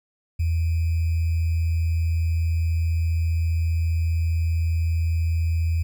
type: tone with sample-and-hold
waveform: sine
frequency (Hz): 82.41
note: E2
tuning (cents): 0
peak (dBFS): -19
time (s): 0.39-5.83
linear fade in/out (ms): 10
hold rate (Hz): 2450
effects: none